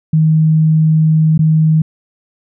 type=tone with dropouts; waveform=sine; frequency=157.5 Hz; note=D#3; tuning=21 cents sharp; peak=-7 dBFS; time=0.13-1.82 s; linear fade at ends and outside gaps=5 ms; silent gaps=1.378-1.391 s; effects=none